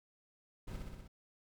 brown noise with echo, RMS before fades -44 dBFS, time 0.67-0.77 s, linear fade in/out 10 ms, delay 62 ms, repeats 5, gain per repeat -2 dB, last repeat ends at 1.08 s, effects none

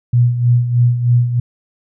sine tone with tremolo, 121.2 Hz, B2, 32 cents flat, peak -7 dBFS, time 0.13-1.4 s, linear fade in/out 5 ms, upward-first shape sine, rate 3.2 Hz, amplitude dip 65%, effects none

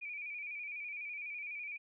sine tone with vibrato, 2374 Hz, D7, 18 cents sharp, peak -40 dBFS, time 0.01-1.78 s, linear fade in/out 20 ms, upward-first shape square, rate 12 Hz, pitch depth 51 cents each way, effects none

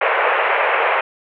pink band-pass noise, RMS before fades -17 dBFS, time 0.01-1.01 s, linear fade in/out 5 ms, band 460 to 2600 Hz, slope 48 dB/octave, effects none

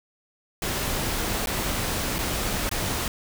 pink noise with dropouts, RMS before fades -27 dBFS, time 0.62-3.08 s, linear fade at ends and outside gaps 2 ms, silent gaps 1.46-1.471 / 2.184-2.188 / 2.693-2.713 s, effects none

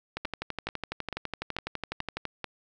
two click trains, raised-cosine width 0.3 ms, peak -16 / -17 dBFS, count 26 / 6, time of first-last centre 0.17-2.253 / 0.25-2.443 s, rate 12 / 2.28 Hz, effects none

